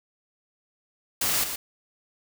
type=noise with echo; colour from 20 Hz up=white; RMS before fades=-25 dBFS; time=1.21-1.44 s; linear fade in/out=5 ms; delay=120 ms; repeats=1; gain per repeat=-7 dB; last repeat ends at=1.56 s; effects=none